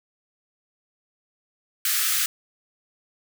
white high-pass noise, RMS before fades -23 dBFS, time 1.85-2.26 s, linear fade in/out 2 ms, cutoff 1200 Hz, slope 96 dB/octave, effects none

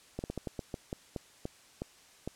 slowing click train, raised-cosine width 2 ms, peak -22 dBFS, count 12, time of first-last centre 0.19-2.276 s, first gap 49 ms, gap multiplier 1.25, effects white hiss -59 dBFS RMS until 2.35 s + low-pass 9000 Hz 12 dB/octave

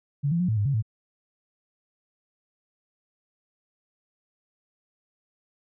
sine tone with pitch steps, 142.5 / 169.3 / 179.5 / 110.1 / 102.5 / 139.4 / 109.6 Hz, C#3 / E3 / F3 / A2 / G#2 / C#3 / A2, +48 / +46 / +48 / +2 / -22 / +10 / -6 cents, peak -21 dBFS, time 0.23-0.825 s, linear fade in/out 20 ms, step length 85 ms, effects none

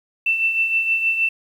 sine tone with tremolo, 2673 Hz, E7, 23 cents sharp, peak -14 dBFS, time 0.26-1.29 s, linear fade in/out 5 ms, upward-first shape triangle, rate 6.4 Hz, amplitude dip 60%, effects 8-bit

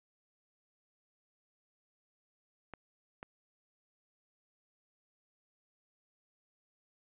clicks, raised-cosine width 0.5 ms, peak -29 dBFS, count 2, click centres 2.737 / 3.229 s, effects resampled to 8000 Hz

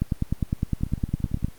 two click trains, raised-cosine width 5 ms, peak -10 / -22 dBFS, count 15 / 13, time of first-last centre 0.02-1.446 / 0.81-1.484 s, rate 9.82 / 17.8 Hz, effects pink hiss -52 dBFS RMS until 1.58 s + Opus 24 kbps

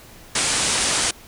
white low-pass noise, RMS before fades -21 dBFS, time 0.35-1.11 s, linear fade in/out 5 ms, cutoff 9800 Hz, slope 96 dB/octave, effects pink hiss -45 dBFS RMS until 1.27 s

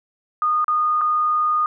sine tone with dropouts, 1228 Hz, D#6, 23 cents flat, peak -16 dBFS, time 0.42-1.66 s, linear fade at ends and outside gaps 1 ms, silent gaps 0.644-0.681 / 1.011-1.015 s, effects none

